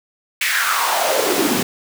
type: noise with high-pass filter sweep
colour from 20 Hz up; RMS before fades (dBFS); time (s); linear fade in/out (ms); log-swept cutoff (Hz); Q
pink; -18; 0.41-1.63; 5; 2200 to 210; 4.1
effects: none